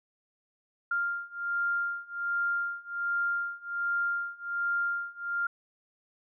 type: beating tone pair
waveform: sine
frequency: 1396.9 / 1398.2 Hz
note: F6 / F6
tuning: 0 / +2 cents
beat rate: 1.3 Hz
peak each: -32 / -31 dBFS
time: 0.91-5.47 s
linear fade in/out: 5 ms
effects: none